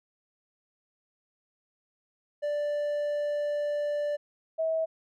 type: tone pair in turn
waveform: triangle / sine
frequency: 587.3 / 644.8 Hz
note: D5 / E5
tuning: 0 / -38 cents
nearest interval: major second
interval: 162 cents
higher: second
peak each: -25 dBFS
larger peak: neither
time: 2.42-4.17 / 4.58-4.86 s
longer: first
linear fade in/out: 20 ms
effects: none